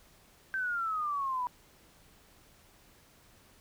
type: exponential sweep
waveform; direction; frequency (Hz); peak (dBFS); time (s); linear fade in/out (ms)
sine; down; 1568 to 971; -30; 0.54-1.47; 0
effects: pink hiss -61 dBFS RMS until 3.6 s